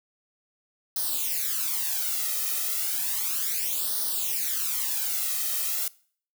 blue noise with flanger, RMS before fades -28 dBFS, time 0.96-5.88 s, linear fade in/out 2 ms, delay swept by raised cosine 0.2 to 1.6 ms, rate 0.33 Hz, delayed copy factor +0.85, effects noise-tail reverb RT60 0.5 s tail -22 dB re dry

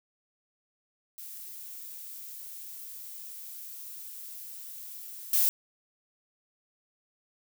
violet noise with level steps, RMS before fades -43 / -24 dBFS, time 1.18-5.49 s, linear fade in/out 0 ms, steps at 5.33 s, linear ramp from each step 2 ms, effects none

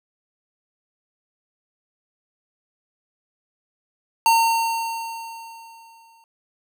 square tone with exponential decay, 913 Hz, A#5, 36 cents flat, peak -13 dBFS, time 4.26-6.24 s, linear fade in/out 1 ms, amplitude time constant 430 ms, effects none

